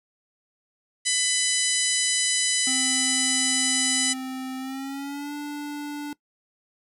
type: harmonic tone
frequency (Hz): 999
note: B5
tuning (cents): +20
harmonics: 2 / 3 / 4 / 5 / 6 / 7 / 8 / 9 / 10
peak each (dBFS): -30 / -30 / -30 / -30 / -30 / -30 / -30 / -30 / -30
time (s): 1.05-4.14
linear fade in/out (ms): 20
type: tone with pitch glide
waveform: square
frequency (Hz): 260.5 to 292.4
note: C4 to D4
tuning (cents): -7 to -7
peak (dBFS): -31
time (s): 2.67-6.13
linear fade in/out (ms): 2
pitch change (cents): +200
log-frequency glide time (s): 4.58-5.34
effects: noise-tail reverb RT60 0.1 s tail -21 dB re dry